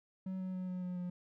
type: tone with pitch steps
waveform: triangle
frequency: 188 / 186.06 / 184.13 / 182.23 / 180.34 / 178.48 Hz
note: F#3 / F#3 / F#3 / F#3 / F#3 / F3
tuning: +28 / +10 / -8 / -26 / -44 / +38 cents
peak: -35 dBFS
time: 0.26-1.1 s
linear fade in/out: 5 ms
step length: 140 ms
effects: none